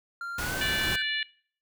triangle tone with pitch glide, 1388 to 1540.1 Hz, F6 to G6, -11 to -31 cents, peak -31 dBFS, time 0.21-1.02 s, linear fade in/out 2 ms, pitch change +180 cents, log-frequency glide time 0.35-0.56 s
pink noise, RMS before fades -33 dBFS, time 0.38-0.96 s, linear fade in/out 5 ms
harmonic tone, 584 Hz, D5, 10 cents flat, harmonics 3 / 4 / 5 / 6 / 7, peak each -31 / -35 / -32 / -36 / -38 dBFS, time 0.61-1.23 s, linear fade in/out 2 ms
effects noise-tail reverb RT60 0.5 s tail -22 dB re dry

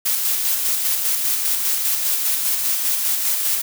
blue noise with tremolo, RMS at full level -19 dBFS, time 0.05-3.62 s, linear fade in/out 10 ms, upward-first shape square, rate 5 Hz, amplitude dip 30%, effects none

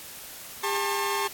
sawtooth tone cluster, 402.1 / 889 / 1081 Hz, G4 / A5 / C#6, +44 / +18 / -44 cents, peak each -26 dBFS, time 0.63-1.28 s, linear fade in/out 10 ms, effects white hiss -42 dBFS RMS until 1.33 s + AAC 64 kbps

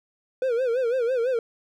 triangle tone with vibrato, 491.2 Hz, B4, 9 cents flat, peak -19 dBFS, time 0.42-1.39 s, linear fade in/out 2 ms, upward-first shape sine, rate 6 Hz, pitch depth 130 cents each way, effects none

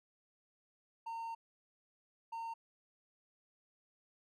triangle tone bursts at uneven times, 914 Hz, A#5, 34 cents flat, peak -38 dBFS, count 2, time 1.06-1.35 / 2.32-2.54 s, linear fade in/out 10 ms, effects none

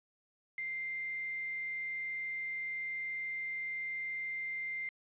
sine tone with quantisation, 2093 Hz, C7, in tune, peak -36 dBFS, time 0.58-4.89 s, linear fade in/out 2 ms, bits 8, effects resampled to 8000 Hz

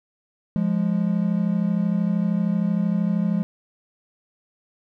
triangle tone pair together, 174.32 / 207.3 Hz, F3 / G#3, -3 / -3 cents, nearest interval minor third, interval 300 cents, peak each -20 dBFS, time 0.56-3.43 s, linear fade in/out 0 ms, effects none

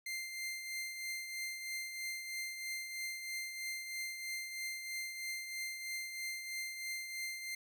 sawtooth tone with tremolo, 2093 Hz, C7, in tune, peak -34 dBFS, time 0.06-7.55 s, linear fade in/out 5 ms, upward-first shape triangle, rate 3.1 Hz, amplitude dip 55%, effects none

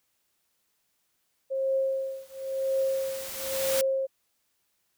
sine tone with tremolo, 535 Hz, C5, 38 cents sharp, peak -22 dBFS, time 1.5-4.07 s, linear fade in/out 20 ms, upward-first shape triangle, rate 0.96 Hz, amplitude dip 100%
white noise with exponential growth, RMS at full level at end -29 dBFS, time 1.55-3.81 s, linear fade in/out 0 ms, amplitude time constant 490 ms
effects white hiss -74 dBFS RMS until 4.97 s

